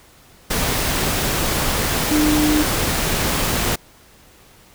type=tone in noise; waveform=sine; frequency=302.2 Hz; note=D4; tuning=50 cents sharp; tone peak=-15 dBFS; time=2.11-2.63 s; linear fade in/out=10 ms; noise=pink; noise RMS=-20 dBFS; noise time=0.5-3.76 s; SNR=+2 dB; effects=pink hiss -49 dBFS RMS until 4.74 s